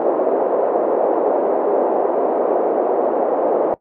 white band-pass noise, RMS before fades -17 dBFS, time 0-3.74 s, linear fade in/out 0 ms, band 370 to 630 Hz, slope 24 dB/octave, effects noise-tail reverb RT60 0.1 s tail -17 dB re dry

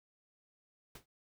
pink noise with exponential decay, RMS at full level -45 dBFS, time 0.95-1.06 s, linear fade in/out 5 ms, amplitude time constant 23 ms, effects none

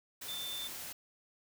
sine tone in noise, 3551 Hz, A7, 15 cents sharp, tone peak -39 dBFS, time 0.28-0.68 s, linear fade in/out 10 ms, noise white, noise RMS -44 dBFS, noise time 0.21-0.93 s, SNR +2 dB, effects none

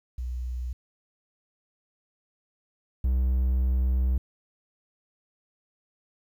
sine / triangle tone pair in turn, 61.74 / 63.62 Hz, B1 / C2, 0 / -48 cents, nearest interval minor second, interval 52 cents, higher second, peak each -29 / -19 dBFS, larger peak second, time 0.18-0.73 / 3.04-4.18 s, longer second, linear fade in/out 5 ms, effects 10-bit

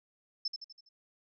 sine tone with echo, 5274 Hz, E8, in tune, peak -30 dBFS, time 0.45-0.48 s, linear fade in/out 5 ms, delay 82 ms, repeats 5, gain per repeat -6 dB, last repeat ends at 0.89 s, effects none

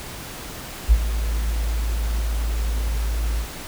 sine tone with ADSR envelope, 55 Hz, A1, in tune, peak -7 dBFS, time 0.88-3.48 s, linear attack 39 ms, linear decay 49 ms, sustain -13 dB, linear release 82 ms, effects pink hiss -35 dBFS RMS until 3.67 s

